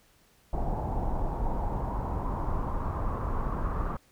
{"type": "noise with low-pass filter sweep", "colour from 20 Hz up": "brown", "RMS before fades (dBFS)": -30, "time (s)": [0.53, 3.97], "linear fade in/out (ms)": 5, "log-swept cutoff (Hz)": [790, 1200], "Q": 4.4, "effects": ["pink hiss -63 dBFS RMS until 4.11 s"]}